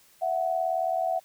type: tone pair together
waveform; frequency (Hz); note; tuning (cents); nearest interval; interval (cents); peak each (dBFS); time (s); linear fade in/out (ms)
sine; 664 / 742.7; E5 / F#5; +12 / +6; major second; 194; -27; 0.21-1.2; 20
effects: white hiss -59 dBFS RMS until 1.24 s